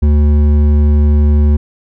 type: tone with hard clipping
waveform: sine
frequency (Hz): 74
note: D2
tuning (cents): +14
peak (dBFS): -8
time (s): 0.02-1.57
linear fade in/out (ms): 10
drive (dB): 9
effects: none